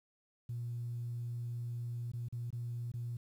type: tone with dropouts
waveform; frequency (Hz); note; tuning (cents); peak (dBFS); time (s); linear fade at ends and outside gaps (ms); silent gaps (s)
sine; 119.2; A#2; +39; -36; 0.49-3.17; 5; 2.118-2.134 / 2.285-2.325 / 2.505-2.527 / 2.918-2.938
effects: tanh soft clip ceiling -32 dBFS + 11-bit